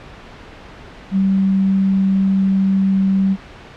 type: tone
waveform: sine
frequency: 193 Hz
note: G3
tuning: 27 cents flat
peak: -12 dBFS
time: 1.11-3.37 s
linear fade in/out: 50 ms
effects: pink hiss -38 dBFS RMS until 3.76 s + low-pass 3000 Hz 12 dB/octave